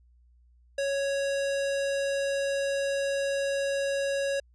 square tone, 554.4 Hz, C#5, in tune, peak -27 dBFS, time 0.78-4.4 s, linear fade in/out 5 ms, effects added 60 Hz sine -57 dBFS peak until 4.54 s + resampled to 22050 Hz

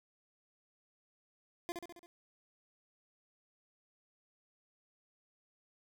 25% pulse tone with echo, 345.5 Hz, F4, 19 cents flat, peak -33 dBFS, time 1.69-1.72 s, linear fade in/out 0 ms, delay 68 ms, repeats 5, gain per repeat -4 dB, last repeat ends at 2.06 s, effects none

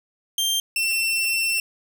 sawtooth tone pair in turn, 3169 / 2697 Hz, G7 / E7, +18 / +39 cents, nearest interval minor third, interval 279 cents, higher first, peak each -17 dBFS, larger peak neither, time 0.38-0.6 / 0.76-1.6 s, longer second, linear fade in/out 2 ms, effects none

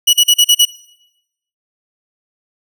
sawtooth tone bursts, 2930 Hz, F#7, 18 cents flat, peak -3 dBFS, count 6, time 0.07-0.653 s, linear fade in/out 10 ms, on 63 ms, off 41 ms, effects noise-tail reverb RT60 0.9 s tail -22 dB re dry

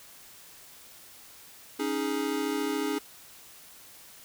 square chord, C# suspended second, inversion none, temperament equal, 277.2 / 311.1 / 415.3 Hz, C#4 / D#4 / G#4, 0 / 0 / 0 cents, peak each -33 dBFS, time 1.79-2.99 s, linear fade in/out 10 ms, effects white hiss -51 dBFS RMS until 4.24 s

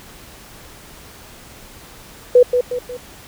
sine tone with echo, 493.9 Hz, B4, in tune, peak -5 dBFS, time 2.35-2.43 s, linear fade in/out 5 ms, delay 180 ms, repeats 3, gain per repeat -7 dB, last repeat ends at 2.97 s, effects pink hiss -41 dBFS RMS until 3.27 s

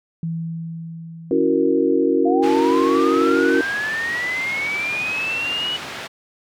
sine tone with exponential decay, 164.7 Hz, E3, 1 cent flat, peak -21 dBFS, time 0.23-3.36 s, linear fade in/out 2 ms, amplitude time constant 680 ms
sine chord, F# dominant seventh, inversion second, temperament equal, 277.2 / 329.6 / 370 / 466.2 Hz, C#4 / E4 / F#4 / A#4, 0 / 0 / 0 / 0 cents, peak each -20 dBFS, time 1.31-3.61 s, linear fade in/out 2 ms
sine linear sweep, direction up, 686 to 2960 Hz, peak -21 dBFS, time 2.25-5.77 s, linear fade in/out 10 ms
white band-pass noise, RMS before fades -32 dBFS, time 2.42-6.08 s, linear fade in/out 20 ms, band 100 to 2800 Hz, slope 12 dB/octave
effects none

